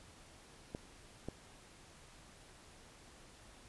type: clicks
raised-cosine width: 2 ms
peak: -27 dBFS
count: 2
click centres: 0.749 / 1.286 s
effects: pink hiss -59 dBFS RMS until 3.68 s + resampled to 24000 Hz